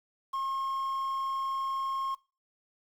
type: tone with quantisation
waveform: triangle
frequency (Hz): 1076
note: C6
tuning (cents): +48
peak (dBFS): -28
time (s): 0.33-2.15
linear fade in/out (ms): 10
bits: 9
effects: noise-tail reverb RT60 0.3 s tail -20 dB re dry